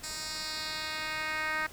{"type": "tone with band-pass filter sweep", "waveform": "10% pulse", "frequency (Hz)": 311.1, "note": "D#4", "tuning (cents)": 0, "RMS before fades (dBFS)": -35, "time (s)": [0.03, 1.67], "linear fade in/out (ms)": 10, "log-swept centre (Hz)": [6900, 1800], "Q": 1.7, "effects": ["pink hiss -50 dBFS RMS until 1.72 s"]}